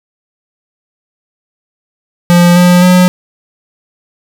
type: tone with pitch steps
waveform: square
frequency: 174.61 / 177.87 / 181.19 Hz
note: F3 / F3 / F#3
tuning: 0 / +32 / -36 cents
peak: -4 dBFS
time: 2.3-3.08 s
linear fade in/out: 0 ms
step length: 260 ms
effects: none